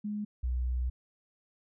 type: tone pair in turn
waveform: sine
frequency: 208.8 / 62.08 Hz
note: G#3 / B1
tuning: +10 / +10 cents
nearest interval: octave + major sixth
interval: 2100 cents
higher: first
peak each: -32 / -28 dBFS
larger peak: second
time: 0.04-0.25 / 0.43-0.9 s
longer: second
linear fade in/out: 10 ms
effects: none